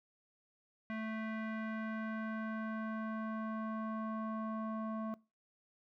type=tone with low-pass filter sweep; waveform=square; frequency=220 Hz; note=A3; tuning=in tune; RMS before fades=-40 dBFS; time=0.9-5.14 s; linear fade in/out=0 ms; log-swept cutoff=2000 to 970 Hz; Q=2.8; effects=noise-tail reverb RT60 0.3 s tail -23 dB re dry

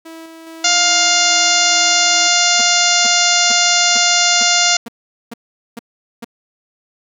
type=tone with tremolo; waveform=sawtooth; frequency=325.9 Hz; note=E4; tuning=20 cents flat; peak=-28 dBFS; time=0.05-2.28 s; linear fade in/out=10 ms; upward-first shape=square; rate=2.4 Hz; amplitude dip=30%
type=harmonic tone; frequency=703 Hz; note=F5; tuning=11 cents sharp; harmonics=1 / 2 / 3 / 4 / 5 / 6 / 7 / 8 / 9 / 10; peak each=-20 / -20 / -20 / -20 / -20 / -20 / -20 / -20 / -20 / -20 dBFS; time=0.64-4.77 s; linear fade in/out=5 ms
type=tone bursts; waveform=sawtooth; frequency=233.1 Hz; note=A#3; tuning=in tune; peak=-22 dBFS; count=9; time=2.59-6.246 s; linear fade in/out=5 ms; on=24 ms; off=430 ms
effects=none

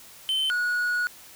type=tone pair in turn; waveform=triangle; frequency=3076 / 1457.6 Hz; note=G7 / F#6; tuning=-33 / -26 cents; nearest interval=octave + minor second; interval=1293 cents; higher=first; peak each=-21 dBFS; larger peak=neither; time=0.29-0.5 / 0.5-1.07 s; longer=second; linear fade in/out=0 ms; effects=white hiss -48 dBFS RMS until 1.35 s

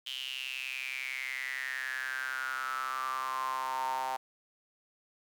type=tone with high-pass filter sweep; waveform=sawtooth; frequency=130.81 Hz; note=C3; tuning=in tune; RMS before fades=-36 dBFS; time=0.06-4.17 s; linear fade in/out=10 ms; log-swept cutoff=3100 to 830 Hz; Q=9.9; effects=none

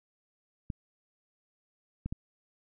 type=clicks; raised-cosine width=5 ms; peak=-22 dBFS; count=3; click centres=0.702 / 2.06 / 2.125 s; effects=none

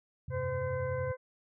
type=chord; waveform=sine; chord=F suspended second; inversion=none; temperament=just; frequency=87.31 / 98.22 / 130.96 Hz; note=F2 / G2 / C3; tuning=0 / +4 / +2 cents; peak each=-42 / -40 / -38 dBFS; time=0.28-1.12 s; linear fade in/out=5 ms
type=harmonic tone; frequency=512 Hz; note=C5; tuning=38 cents flat; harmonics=1 / 2 / 3 / 4; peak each=-33 / -43 / -45 / -50 dBFS; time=0.3-1.17 s; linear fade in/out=50 ms
effects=none

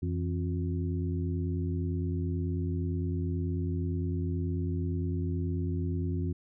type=harmonic tone with a mistuned harmonic; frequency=89 Hz; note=F2; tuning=33 cents sharp; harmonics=1 / 2 / 3 / 4; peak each=-30 / -35 / -37 / -40 dBFS; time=0.02-6.33 s; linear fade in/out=10 ms; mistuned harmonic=2; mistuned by=-110 cents; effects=none

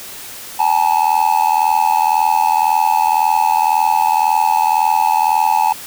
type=tone with amplitude modulation; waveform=triangle; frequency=866 Hz; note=A5; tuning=28 cents flat; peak=-5 dBFS; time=0.59-5.73 s; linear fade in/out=10 ms; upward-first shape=sine; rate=81.9 Hz; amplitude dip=100%; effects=white hiss -32 dBFS RMS until 5.86 s

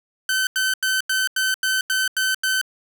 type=tone bursts; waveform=sawtooth; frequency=1531 Hz; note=G6; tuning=41 cents flat; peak=-15 dBFS; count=9; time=0.29-2.614 s; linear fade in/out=2 ms; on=180 ms; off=88 ms; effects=none

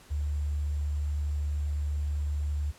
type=tone with sample-and-hold; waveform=sine; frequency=73.5 Hz; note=D2; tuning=2 cents sharp; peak=-27 dBFS; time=0.1-2.72 s; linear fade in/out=20 ms; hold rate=7350 Hz; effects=pink hiss -55 dBFS RMS until 2.78 s + low-pass 12000 Hz 12 dB/octave

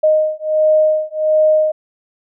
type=beating tone pair; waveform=sine; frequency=619 / 620.4 Hz; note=D#5 / D#5; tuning=-9 / -5 cents; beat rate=1.4 Hz; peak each=-14 dBFS; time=0.03-1.72 s; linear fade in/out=10 ms; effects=none

